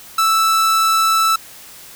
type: tone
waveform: 45% pulse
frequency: 1318.5 Hz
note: E6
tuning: in tune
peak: -12 dBFS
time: 0.18-1.36 s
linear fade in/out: 5 ms
effects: white hiss -39 dBFS RMS until 1.95 s